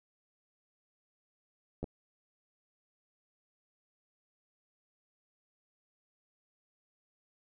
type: clicks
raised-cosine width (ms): 2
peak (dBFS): -23 / -27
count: 2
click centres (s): 1.83 / 1.842
effects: none